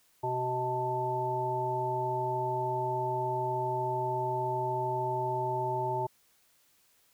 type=harmonic tone; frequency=126.2 Hz; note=B2; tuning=38 cents sharp; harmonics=1 / 3 / 5 / 7; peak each=-37 / -35 / -37 / -31 dBFS; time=0.23-6.07 s; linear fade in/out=10 ms; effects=white hiss -67 dBFS RMS until 7.13 s